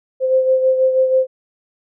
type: beating tone pair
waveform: sine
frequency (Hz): 520 / 526.2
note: C5 / C5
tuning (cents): -11 / +10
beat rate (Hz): 6.2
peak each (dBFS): -12 / -21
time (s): 0.2-1.27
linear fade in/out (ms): 50
effects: none